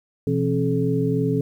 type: tone cluster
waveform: sine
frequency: 125.3 / 168.7 / 269.7 / 429.3 Hz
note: B2 / E3 / C#4 / A4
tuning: +25 / +40 / -47 / -43 cents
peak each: -24 dBFS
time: 0.27-1.41 s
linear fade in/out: 2 ms
effects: 9-bit